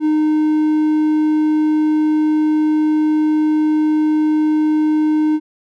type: tone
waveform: triangle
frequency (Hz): 307.3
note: D#4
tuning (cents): -21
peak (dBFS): -10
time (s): 0-5.4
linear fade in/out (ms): 50
effects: none